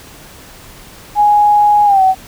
sine tone with pitch glide, 830.6 to 757.3 Hz, G#5 to F#5, 0 to +40 cents, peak -6 dBFS, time 1.15-2.15 s, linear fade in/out 50 ms, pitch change -160 cents, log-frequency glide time 1.85-2.02 s, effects pink hiss -37 dBFS RMS until 2.27 s

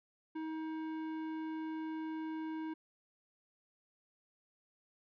sine tone with tanh clipping, 316.8 Hz, D#4, 31 cents sharp, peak -40 dBFS, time 0.35-2.74 s, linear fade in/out 10 ms, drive 14 dB, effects none

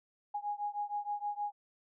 sine beating tone pair, 823 / 829.4 Hz, G#5 / G#5, -16 / -3 cents, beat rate 6.4 Hz, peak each -37 / -38 dBFS, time 0.34-1.52 s, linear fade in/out 10 ms, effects none

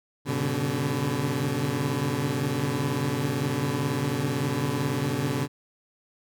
20% pulse tone cluster, 100.6 / 124.9 / 142.9 / 147.9 Hz, G2 / B2 / D3 / D3, +45 / +20 / -47 / +13 cents, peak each -31 / -24 / -23 / -31 dBFS, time 0.25-5.48 s, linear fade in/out 50 ms, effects none

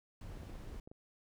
brown noise, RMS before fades -47 dBFS, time 0.21-0.8 s, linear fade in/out 2 ms
clicks, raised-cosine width 2 ms, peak -39 dBFS, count 10, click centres 0.32 / 0.373 / 0.433 / 0.497 / 0.555 / 0.636 / 0.676 / 0.745 / 0.875 / 0.915 s
effects none

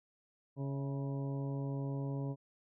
harmonic tone with a mistuned harmonic, 138.59 Hz, C#3, in tune, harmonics 1 / 2 / 3 / 4 / 5 / 6 / 7, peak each -36 / -42 / -47 / -49 / -54 / -59 / -54 dBFS, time 0.56-2.36 s, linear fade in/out 50 ms, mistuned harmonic 5, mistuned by -65 cents, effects none

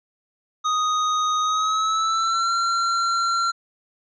square tone with pitch glide, 1247 to 1367.7 Hz, D#6 to F6, +3 to -37 cents, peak -20 dBFS, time 0.64-3.52 s, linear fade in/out 20 ms, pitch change +160 cents, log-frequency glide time 1.41-2.53 s, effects resampled to 16000 Hz

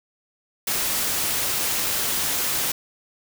white noise, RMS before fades -24 dBFS, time 0.67-2.72 s, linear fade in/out 5 ms, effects none

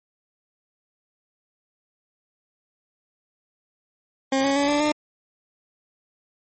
20% pulse tone with pitch steps, 268.5 / 276 / 283.8 / 291.8 / 300 Hz, C4 / C#4 / C#4 / D4 / D4, +45 / -7 / +41 / -11 / +37 cents, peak -14 dBFS, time 4.32-4.92 s, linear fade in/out 5 ms, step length 120 ms, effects MP3 32 kbps

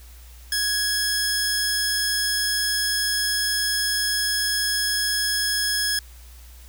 sawtooth tone pair together, 1661.2 / 5210 Hz, G#6 / E8, 0 / -21 cents, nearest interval octave + minor sixth, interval 1979 cents, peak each -21 / -21 dBFS, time 0.52-5.99 s, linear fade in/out 2 ms, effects added 60 Hz sine -42 dBFS peak until 6.68 s + white hiss -51 dBFS RMS until 6.68 s

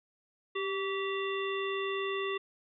harmonic tone with a mistuned harmonic, 392 Hz, G4, in tune, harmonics 1 / 3 / 5 / 7 / 9, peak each -33 / -38 / -40 / -41 / -43 dBFS, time 0.55-2.38 s, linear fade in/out 10 ms, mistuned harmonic 3, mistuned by -47 cents, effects none

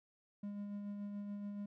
triangle tone with tremolo, 203.8 Hz, G#3, 32 cents flat, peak -38 dBFS, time 0.43-1.66 s, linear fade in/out 5 ms, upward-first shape sine, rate 7 Hz, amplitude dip 30%, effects none

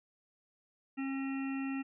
harmonic tone with a mistuned harmonic, 270 Hz, C#4, 45 cents flat, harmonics 1 / 3 / 5 / 7 / 9 / 10, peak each -34 / -49 / -50 / -49 / -52 / -48 dBFS, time 0.97-1.83 s, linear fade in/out 20 ms, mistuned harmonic 10, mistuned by +16 cents, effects none

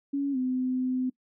sine tone with pitch glide, 280.2 to 255.5 Hz, C#4 to C4, +19 to -41 cents, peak -25 dBFS, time 0.13-1.1 s, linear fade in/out 10 ms, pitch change -160 cents, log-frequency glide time 0.32-0.37 s, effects noise-tail reverb RT60 0.1 s tail -22 dB re dry

